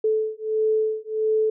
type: beating tone pair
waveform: sine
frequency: 434.9 / 436.4 Hz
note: A4 / A4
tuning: -20 / -14 cents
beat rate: 1.5 Hz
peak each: -23 dBFS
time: 0.04-1.5 s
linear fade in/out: 5 ms
effects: none